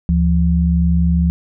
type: tone pair together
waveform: sine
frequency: 73.42 / 171.72 Hz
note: D2 / F3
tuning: 0 / -29 cents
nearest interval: octave + minor third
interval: 1471 cents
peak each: -14 dBFS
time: 0.09-1.3 s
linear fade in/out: 0 ms
effects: none